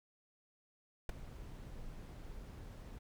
brown noise with ADSR envelope, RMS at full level -32 dBFS, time 1.09-2.99 s, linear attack 3 ms, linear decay 10 ms, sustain -17 dB, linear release 10 ms, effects none

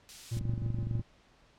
violet noise, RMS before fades -35 dBFS, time 0.09-0.39 s, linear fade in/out 0 ms
triangle tone with tremolo, 115.2 Hz, A#2, 20 cents flat, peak -28 dBFS, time 0.31-1.02 s, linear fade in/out 10 ms, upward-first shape sine, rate 6.5 Hz, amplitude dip 55%
click train, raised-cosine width 5 ms, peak -23 dBFS, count 16, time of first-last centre 0.37-0.995 s, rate 24 Hz
effects pink hiss -63 dBFS RMS until 1.58 s + low-pass 5000 Hz 12 dB/octave

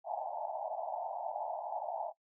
pink band-pass noise, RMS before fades -39 dBFS, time 0.04-2.13 s, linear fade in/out 50 ms, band 620 to 900 Hz, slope 96 dB/octave, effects noise-tail reverb RT60 0.1 s tail -20 dB re dry

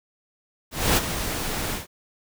pink noise with ADSR envelope, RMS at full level -18 dBFS, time 0.71-1.87 s, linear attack 260 ms, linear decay 27 ms, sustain -10 dB, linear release 140 ms, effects none

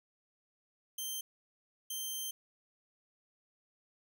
10% pulse tone bursts at uneven times, 3136 Hz, G7, in tune, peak -29 dBFS, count 2, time 0.98-1.21 / 1.9-2.31 s, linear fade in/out 5 ms, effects none

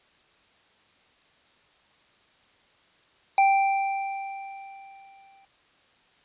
square tone with exponential decay, 784 Hz, G5, in tune, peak -16 dBFS, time 3.38-5.45 s, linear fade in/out 2 ms, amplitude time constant 450 ms, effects white hiss -61 dBFS RMS until 6.24 s + resampled to 8000 Hz

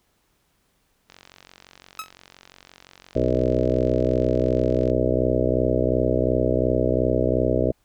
click train, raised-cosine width 0.2 ms, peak -27 dBFS, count 175, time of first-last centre 1.1-4.899 s, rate 45.8 Hz
sawtooth tone with exponential decay, 1287 Hz, E6, 42 cents flat, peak -22 dBFS, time 1.99-2.11 s, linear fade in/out 2 ms, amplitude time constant 25 ms
harmonic tone, 62.8 Hz, B1, 30 cents sharp, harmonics 1 / 2 / 4 / 5 / 6 / 7 / 8 / 9 / 10, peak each -27 / -27 / -27 / -27 / -27 / -27 / -27 / -27 / -27 dBFS, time 3.15-7.72 s, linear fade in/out 10 ms
effects pink hiss -67 dBFS RMS until 7.84 s

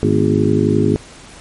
harmonic tone with a mistuned harmonic, 51.6 Hz, G#1, 10 cents flat, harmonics 2 / 3 / 4 / 5 / 6 / 7 / 8, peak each -19 / -19 / -19 / -19 / -19 / -19 / -19 dBFS, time 0.03-0.96 s, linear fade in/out 0 ms, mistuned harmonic 4, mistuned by +99 cents, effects pink hiss -39 dBFS RMS until 1.4 s + MP3 48 kbps

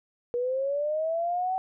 sine linear sweep, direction up, 476.7 to 762 Hz, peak -25 dBFS, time 0.34-1.58 s, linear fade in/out 0 ms, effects none

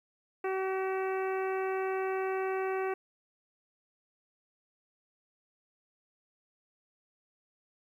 harmonic tone, 380.5 Hz, F#4, 48 cents sharp, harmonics 1 / 2 / 3 / 4 / 5 / 6 / 7, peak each -31 / -37 / -41 / -43 / -45 / -47 / -48 dBFS, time 0.44-2.94 s, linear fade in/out 5 ms, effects 11-bit

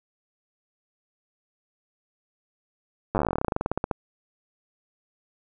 slowing click train, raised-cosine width 1 ms, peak -10 dBFS, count 26, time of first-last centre 3.15-3.912 s, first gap 9 ms, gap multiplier 1.09, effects none

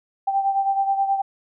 sine beating tone pair, 784 / 793.4 Hz, G5 / G5, 0 / +21 cents, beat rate 9.4 Hz, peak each -19 / -26 dBFS, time 0.27-1.22 s, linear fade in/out 10 ms, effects none

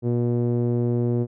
sawtooth tone with low-pass filter, 120 Hz, B2, 49 cents flat, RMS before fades -22 dBFS, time 0.02-1.27 s, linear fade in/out 50 ms, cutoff 400 Hz, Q 1.9, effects none

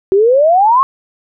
sine exponential sweep, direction up, 373.1 to 1108.7 Hz, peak -6 dBFS, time 0.12-0.83 s, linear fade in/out 0 ms, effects none

